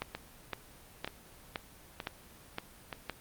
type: two click trains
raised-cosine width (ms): 0.3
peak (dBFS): -21 / -18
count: 4 / 7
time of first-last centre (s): 0.15-2.928 / 0.02-3.097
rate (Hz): 1.08 / 1.95
effects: pink hiss -55 dBFS RMS until 3.2 s + Opus 24 kbps